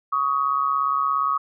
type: tone pair together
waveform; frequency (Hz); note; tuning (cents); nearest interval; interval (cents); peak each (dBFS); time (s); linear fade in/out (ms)
sine; 1120 / 1257.2; C#6 / D#6; +18 / +18; major second; 200; -22; 0.12-1.38; 10
effects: none